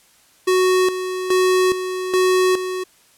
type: tone with tremolo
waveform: square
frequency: 370 Hz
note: F#4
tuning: in tune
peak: -14 dBFS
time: 0.47-2.84 s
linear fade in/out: 10 ms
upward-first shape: square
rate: 1.2 Hz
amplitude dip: 65%
effects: white hiss -54 dBFS RMS until 3.17 s + low-pass 12000 Hz 12 dB/octave